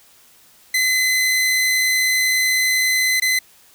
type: tone with dropouts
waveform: sawtooth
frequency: 2034 Hz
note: C7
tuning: 50 cents flat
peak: -12 dBFS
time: 0.74-3.39 s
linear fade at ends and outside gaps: 5 ms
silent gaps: 3.2-3.22 s
effects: white hiss -51 dBFS RMS until 3.74 s